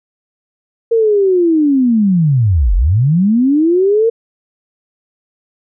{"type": "linear two-way sweep", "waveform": "sine", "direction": "down then up", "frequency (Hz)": [466.2, 40.06, 466.2], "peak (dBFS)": -8, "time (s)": [0.91, 4.1], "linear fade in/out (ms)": 10, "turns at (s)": 2.75, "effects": []}